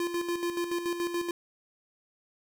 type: tone with tremolo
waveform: square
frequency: 345.9 Hz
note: F4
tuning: 17 cents flat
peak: -28 dBFS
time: 0-1.31 s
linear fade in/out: 2 ms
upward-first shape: square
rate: 7 Hz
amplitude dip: 55%
effects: none